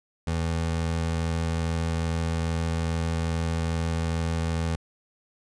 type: tone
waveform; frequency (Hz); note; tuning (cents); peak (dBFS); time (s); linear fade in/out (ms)
25% pulse; 82.41; E2; 0; -21; 0.27-4.76; 5
effects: resampled to 22050 Hz